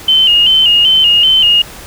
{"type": "tone with vibrato", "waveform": "sine", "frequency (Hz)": 2962, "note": "F#7", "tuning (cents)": 1, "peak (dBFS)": -5, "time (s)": [0.08, 1.62], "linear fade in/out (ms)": 5, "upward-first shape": "square", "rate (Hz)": 2.6, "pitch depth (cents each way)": 64, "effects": ["pink hiss -31 dBFS RMS until 1.86 s"]}